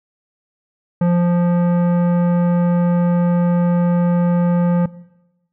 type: tone with tanh clipping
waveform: triangle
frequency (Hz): 174.61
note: F3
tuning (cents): 0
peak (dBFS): -14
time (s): 1.01-4.86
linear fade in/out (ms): 5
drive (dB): 18
effects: noise-tail reverb RT60 1.0 s tail -20 dB re dry